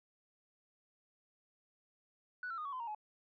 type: tone with pitch steps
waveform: sine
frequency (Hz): 1480 / 1349.3 / 1230.2 / 1121.6 / 1022.6 / 932.3 / 850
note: F#6 / E6 / D#6 / C#6 / C6 / A#5 / G#5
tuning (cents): 0 / +40 / -20 / +20 / -40 / 0 / +40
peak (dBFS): -38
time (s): 2.43-2.948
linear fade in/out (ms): 2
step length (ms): 74
effects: tanh soft clip ceiling -35 dBFS